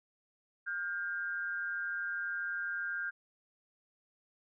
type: tone pair together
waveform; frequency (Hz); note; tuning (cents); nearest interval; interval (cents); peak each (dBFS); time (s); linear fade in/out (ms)
sine; 1418 / 1598.1; F6 / G6; +26 / +33; major second; 207; -38 / -36; 0.66-3.11; 20
effects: none

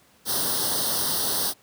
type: noise with comb filter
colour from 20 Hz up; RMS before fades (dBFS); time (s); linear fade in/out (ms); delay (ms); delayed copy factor
white; -25; 0.25-1.54; 50; 0.21; +0.95
effects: pink hiss -58 dBFS RMS until 1.62 s + high-pass 100 Hz 12 dB/octave

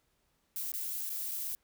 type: noise with dropouts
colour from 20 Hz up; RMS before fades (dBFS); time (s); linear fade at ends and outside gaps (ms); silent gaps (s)
violet; -37; 0.56-1.55; 0; 0.718-0.738 / 1.094-1.101 / 1.312-1.316
effects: pink hiss -75 dBFS RMS until 1.63 s

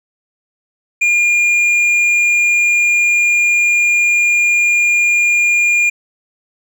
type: tone with hard clipping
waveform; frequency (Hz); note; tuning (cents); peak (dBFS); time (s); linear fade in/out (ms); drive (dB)
sine; 2414; D7; +47; -11; 1.01-5.9; 10; 5
effects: none

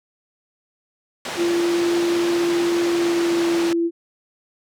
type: band-pass noise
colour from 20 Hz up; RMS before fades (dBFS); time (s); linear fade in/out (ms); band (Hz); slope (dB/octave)
pink; -29; 1.25-3.73; 2; 270 to 6100; 12
type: tone with pitch glide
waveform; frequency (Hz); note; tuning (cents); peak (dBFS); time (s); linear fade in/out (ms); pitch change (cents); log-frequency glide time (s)
sine; 343.6 to 337.3; F4 to E4; -28 to +40; -17; 1.36-3.91; 50; -32; 2.84-3.79
effects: none

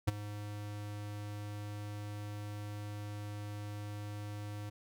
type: tone with ADSR envelope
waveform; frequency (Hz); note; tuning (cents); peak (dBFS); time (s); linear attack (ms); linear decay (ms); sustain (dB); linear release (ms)
square; 103.83; G#2; 0; -25; 0.07-4.7; 14; 18; -16; 11
effects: none

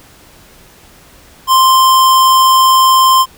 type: tone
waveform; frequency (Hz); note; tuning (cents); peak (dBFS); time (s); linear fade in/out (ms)
square; 1046.5; C6; 0; -6; 1.47-3.26; 50
effects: pink hiss -42 dBFS RMS until 3.37 s

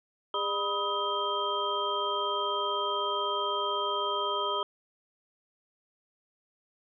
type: tone cluster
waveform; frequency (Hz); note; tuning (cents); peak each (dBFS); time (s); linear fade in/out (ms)
sine; 406.5 / 601 / 983 / 1262 / 3174; G#4 / D5 / B5 / D#6 / G7; -37 / +40 / -8 / +24 / +21; -35 / -37 / -33 / -32 / -34; 0.34-4.63; 2
effects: none

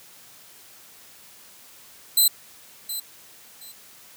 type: tone with echo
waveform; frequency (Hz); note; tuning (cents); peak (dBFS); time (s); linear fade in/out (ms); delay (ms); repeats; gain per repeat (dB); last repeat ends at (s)
5% pulse; 4035; B7; +36; -8; 2.17-2.28; 5; 720; 2; -13; 3.72
effects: white hiss -49 dBFS RMS until 4.16 s + high-pass 80 Hz 12 dB/octave

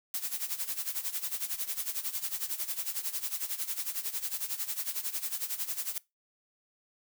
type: noise with tremolo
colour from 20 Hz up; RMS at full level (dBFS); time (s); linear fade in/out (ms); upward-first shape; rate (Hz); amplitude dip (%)
blue; -32; 0.14-5.98; 2; sine; 11; 80
effects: noise-tail reverb RT60 0.2 s tail -21 dB re dry

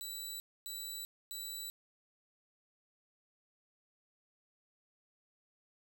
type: tone bursts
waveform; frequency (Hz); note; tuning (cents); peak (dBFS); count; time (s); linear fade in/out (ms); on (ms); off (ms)
15% pulse; 3951; B7; 0; -34; 3; 0.01-1.7; 0; 390; 260
effects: none

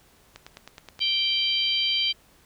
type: click train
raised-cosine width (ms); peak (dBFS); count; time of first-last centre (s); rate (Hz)
0.2; -23; 7; 0.36-0.992; 9.49
type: harmonic tone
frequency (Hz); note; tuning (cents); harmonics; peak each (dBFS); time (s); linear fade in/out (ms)
783; G5; -2; 3 / 4 / 5 / 6; -31 / -23 / -32 / -29; 1-2.13; 20
effects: pink hiss -58 dBFS RMS until 2.45 s

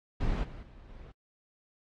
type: noise with level steps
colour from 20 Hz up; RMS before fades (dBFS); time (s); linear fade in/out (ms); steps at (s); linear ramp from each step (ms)
brown; -30 / -44 / -51 / -48; 0.2-1.12; 10; 0.43 / 0.62 / 0.89; 10
effects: low-pass 4000 Hz 12 dB/octave + AAC 32 kbps

